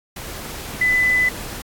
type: tone in noise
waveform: sine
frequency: 2002 Hz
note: B6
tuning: 23 cents sharp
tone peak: -14 dBFS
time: 0.81-1.29 s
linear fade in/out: 5 ms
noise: pink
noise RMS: -32 dBFS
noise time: 0.16-1.62 s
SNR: +15 dB
effects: AAC 64 kbps